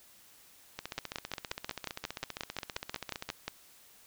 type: two click trains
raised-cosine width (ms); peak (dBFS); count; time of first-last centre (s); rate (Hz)
0.2; -17 / -20; 15 / 39; 0.98-3.48 / 0.79-3.29; 5.6 / 15.2
effects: white hiss -59 dBFS RMS until 4.06 s